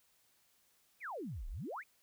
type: exponential two-way sweep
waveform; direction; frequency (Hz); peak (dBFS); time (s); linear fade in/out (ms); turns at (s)
sine; down then up; 2637 to 30.04 to 2637; -40; 1-1.84; 50; 1.48
effects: white hiss -72 dBFS RMS until 2.02 s